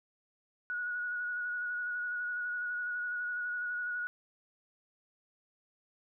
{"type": "tone with vibrato", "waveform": "sine", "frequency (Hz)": 1458, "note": "F#6", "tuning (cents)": -26, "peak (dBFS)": -33, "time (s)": [0.7, 4.07], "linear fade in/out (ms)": 0, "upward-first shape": "square", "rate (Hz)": 12, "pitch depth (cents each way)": 16, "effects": []}